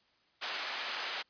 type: band-pass noise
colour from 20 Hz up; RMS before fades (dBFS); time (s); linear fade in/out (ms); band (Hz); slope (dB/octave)
white; -38; 0.41-1.23; 20; 650 to 3900; 12
effects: white hiss -70 dBFS RMS until 1.29 s + resampled to 11025 Hz